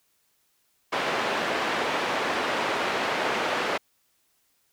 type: band-pass noise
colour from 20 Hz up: pink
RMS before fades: -27 dBFS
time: 0.92-3.78 s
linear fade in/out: 10 ms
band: 410 to 2700 Hz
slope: 12 dB/octave
effects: white hiss -69 dBFS RMS until 4.72 s